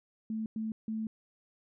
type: tone bursts at uneven times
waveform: sine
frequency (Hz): 220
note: A3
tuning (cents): 0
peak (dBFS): -32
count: 3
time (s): 0.3-0.46 / 0.56-0.72 / 0.88-1.07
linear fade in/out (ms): 2
effects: none